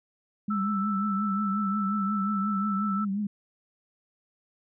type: tone with vibrato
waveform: sine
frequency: 201.9 Hz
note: G#3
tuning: 49 cents flat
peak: -26 dBFS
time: 0.48-3.27 s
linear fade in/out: 5 ms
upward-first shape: triangle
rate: 5.6 Hz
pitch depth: 95 cents each way
type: tone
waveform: sine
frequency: 1321 Hz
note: E6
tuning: 3 cents sharp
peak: -29 dBFS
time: 0.5-3.05 s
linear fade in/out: 10 ms
effects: none